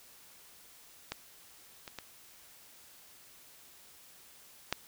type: clicks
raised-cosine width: 0.2 ms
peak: -18 / -26 / -23 / -12 dBFS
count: 4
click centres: 1.12 / 1.878 / 1.987 / 4.726 s
effects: white hiss -57 dBFS RMS until 4.87 s